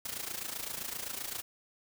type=noise with amplitude modulation; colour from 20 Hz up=white; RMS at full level=-36 dBFS; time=0.05-1.42 s; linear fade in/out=5 ms; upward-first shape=sine; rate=27.7 Hz; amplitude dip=75%; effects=none